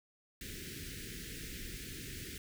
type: band-stop noise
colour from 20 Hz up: pink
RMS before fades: -45 dBFS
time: 0.41-2.38 s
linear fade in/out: 2 ms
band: 440 to 1600 Hz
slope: 48 dB/octave
effects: none